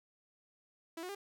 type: tone with pitch steps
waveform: sawtooth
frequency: 329.6 / 363.6 / 401.1 Hz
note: E4 / F#4 / G4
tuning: 0 / -30 / +40 cents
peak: -37 dBFS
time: 0.97-1.15 s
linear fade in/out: 5 ms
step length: 60 ms
effects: none